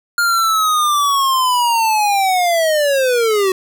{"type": "linear sweep", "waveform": "square", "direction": "down", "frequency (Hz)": [1416, 370], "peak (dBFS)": -13, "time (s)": [0.18, 3.52], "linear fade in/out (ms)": 2, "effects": []}